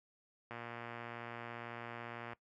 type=click train; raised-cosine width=0.5 ms; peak=-30 dBFS; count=216; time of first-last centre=0.51-2.332 s; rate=118 Hz; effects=noise-tail reverb RT60 0.1 s tail -19 dB re dry + high-pass 60 Hz 12 dB/octave